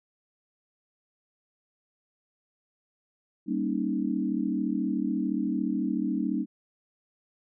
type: chord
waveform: sine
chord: Eb dominant seventh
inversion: first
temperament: equal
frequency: 196 / 233.1 / 277.2 / 311.1 Hz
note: G3 / Bb3 / Db4 / Eb4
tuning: 0 / 0 / 0 / 0 cents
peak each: -31 dBFS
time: 3.46-6.46 s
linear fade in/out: 50 ms
effects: none